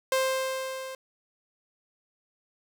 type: tone with level ramp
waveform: sawtooth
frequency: 525 Hz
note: C5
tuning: 6 cents sharp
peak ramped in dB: -18 to -33 dBFS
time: 0.12-0.95 s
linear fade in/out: 2 ms
effects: none